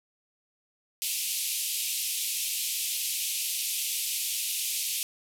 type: band-pass noise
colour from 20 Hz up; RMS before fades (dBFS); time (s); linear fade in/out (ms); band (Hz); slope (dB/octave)
white; -31; 1.02-5.03; 0; 2400 to 14000; 48
effects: none